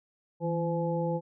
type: harmonic tone with a mistuned harmonic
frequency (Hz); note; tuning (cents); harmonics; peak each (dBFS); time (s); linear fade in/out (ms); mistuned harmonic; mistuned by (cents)
170; F3; -46; 1 / 2 / 3 / 5; -30 / -36 / -31 / -36; 0.4-1.21; 50; 1; -65
effects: none